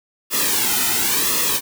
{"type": "noise with flanger", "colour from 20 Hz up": "white", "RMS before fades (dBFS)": -19, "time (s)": [0.3, 1.61], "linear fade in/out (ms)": 50, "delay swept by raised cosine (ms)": [1.3, 1.81], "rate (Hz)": 0.94, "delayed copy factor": -0.85, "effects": []}